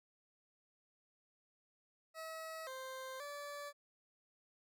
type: tone with pitch steps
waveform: 20% pulse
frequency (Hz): 643 / 523 / 578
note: E5 / C5 / D5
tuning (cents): -43 / -1 / -28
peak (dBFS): -40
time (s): 2.14-3.73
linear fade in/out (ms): 50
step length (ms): 530
effects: none